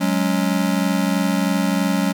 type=chord; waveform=square; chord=F# suspended second; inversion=none; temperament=just; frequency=185 / 208.1 / 277.5 Hz; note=F#3 / G#3 / C#4; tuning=0 / +4 / +2 cents; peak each=-21 / -23 / -23 dBFS; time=0-2.13 s; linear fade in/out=20 ms; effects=none